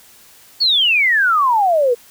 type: exponential sweep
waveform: sine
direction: down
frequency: 4531 to 462.2 Hz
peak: -11 dBFS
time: 0.6-1.95 s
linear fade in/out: 20 ms
effects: white hiss -46 dBFS RMS until 2.1 s